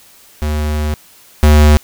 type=tone pair in turn; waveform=square; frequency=75.5 / 75.02 Hz; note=D2 / D2; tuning=+48 / +37 cents; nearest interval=unison; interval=11 cents; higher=first; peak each=-15 / -5 dBFS; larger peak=second; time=0.42-0.94 / 1.43-1.77 s; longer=first; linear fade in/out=0 ms; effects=white hiss -44 dBFS RMS until 1.83 s